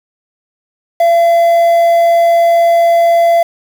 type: tone with quantisation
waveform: triangle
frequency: 679 Hz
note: F5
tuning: 49 cents flat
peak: -4 dBFS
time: 1-3.43 s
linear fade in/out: 5 ms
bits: 5
effects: none